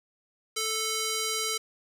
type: tone with band-pass filter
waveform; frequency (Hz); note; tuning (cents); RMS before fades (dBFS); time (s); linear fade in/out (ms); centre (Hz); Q
square; 439.8; A4; -1; -30; 0.56-1.58; 10; 6300; 0.85
effects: 9-bit